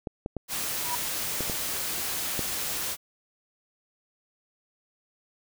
clicks, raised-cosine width 2 ms, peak -18 dBFS, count 6, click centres 0.072 / 0.261 / 0.367 / 1.407 / 1.498 / 2.393 s
white noise, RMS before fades -31 dBFS, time 0.48-2.97 s, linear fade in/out 50 ms
sine tone with exponential growth, 967 Hz, B5, 37 cents flat, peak -26 dBFS, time 0.71-0.95 s, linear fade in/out 2 ms, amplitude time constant 51 ms
effects none

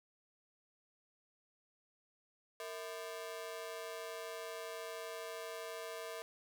sawtooth ring-modulated tone, 554.4 Hz, C#5, in tune, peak -36 dBFS, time 2.6-6.22 s, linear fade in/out 0 ms, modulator 93.7 Hz, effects none

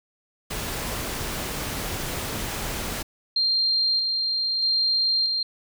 pink noise, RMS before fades -30 dBFS, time 0.5-3.03 s, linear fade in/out 10 ms
sine tone with tremolo, 4186 Hz, C8, in tune, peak -19 dBFS, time 3.36-5.43 s, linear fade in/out 5 ms, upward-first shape square, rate 0.79 Hz, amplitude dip 30%
effects none

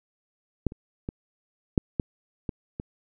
clicks, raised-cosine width 3 ms, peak -10 / -27 / -18 / -6 / -11 / -16 / -19 dBFS, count 7, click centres 0.667 / 0.721 / 1.089 / 1.778 / 1.998 / 2.492 / 2.799 s, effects none

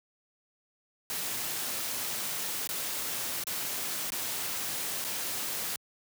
white noise with dropouts, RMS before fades -34 dBFS, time 1.1-5.76 s, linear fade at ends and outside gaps 1 ms, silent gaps 2.673-2.69 / 3.438-3.469 / 4.103-4.12 / 5.042-5.047 s, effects high-pass 100 Hz 12 dB/octave

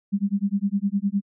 sine tone with tremolo, 200 Hz, G3, 35 cents sharp, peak -17 dBFS, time 0.12-1.22 s, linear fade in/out 20 ms, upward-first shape sine, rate 9.8 Hz, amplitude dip 100%, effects none

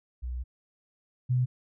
sine tone pair in turn, 61.74 / 125.71 Hz, B1 / B2, 0 / +31 cents, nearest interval octave, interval 1231 cents, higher second, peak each -31 / -22 dBFS, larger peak second, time 0.22-0.44 / 1.29-1.46 s, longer first, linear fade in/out 20 ms, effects none

